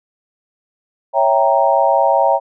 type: chord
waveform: sine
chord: C# diminished seventh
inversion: none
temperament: equal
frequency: 554.4 / 659.3 / 784 / 932.3 Hz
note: C#5 / E5 / G5 / Bb5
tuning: 0 / 0 / 0 / 0 cents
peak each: -16 dBFS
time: 1.13-2.4 s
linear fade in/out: 50 ms
effects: none